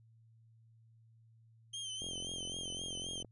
sawtooth tone with vibrato, 3136 Hz, G7, in tune, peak -37 dBFS, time 1.73-3.23 s, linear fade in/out 10 ms, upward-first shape sine, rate 3.8 Hz, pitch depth 59 cents each way
click train, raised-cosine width 2 ms, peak -35 dBFS, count 55, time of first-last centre 2.02-3.247 s, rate 44 Hz
effects added 113 Hz sine -61 dBFS peak until 3.31 s + resampled to 24000 Hz

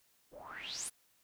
white noise with low-pass filter sweep, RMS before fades -44 dBFS, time 0.31-0.9 s, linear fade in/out 20 ms, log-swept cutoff 420 to 11000 Hz, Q 9.6, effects white hiss -71 dBFS RMS until 1.23 s

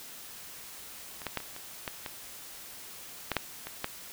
clicks, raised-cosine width 0.3 ms, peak -27 / -16 / -14 / -27 / -27 / -17 / -20 / -13 / -10 / -22 / -14 dBFS, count 11, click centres 1.218 / 1.267 / 1.373 / 1.403 / 1.564 / 1.878 / 2.062 / 3.317 / 3.367 / 3.67 / 3.844 s, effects white hiss -46 dBFS RMS until 4.12 s

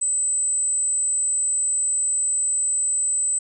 sine tone, 8060 Hz, B8, 34 cents sharp, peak -19 dBFS, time 0.01-3.39 s, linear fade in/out 10 ms, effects none

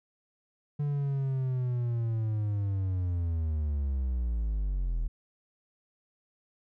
triangle linear sweep, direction down, 146.83 to 38.65 Hz, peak -25 dBFS, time 0.79-5.08 s, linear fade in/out 10 ms, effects none

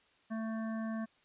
harmonic tone, 222.3 Hz, A3, 18 cents sharp, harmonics 1 / 3 / 5 / 7 / 8, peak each -35 / -45 / -49 / -52 / -53 dBFS, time 0.3-1.06 s, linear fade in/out 20 ms, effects white hiss -68 dBFS RMS until 1.24 s + resampled to 8000 Hz

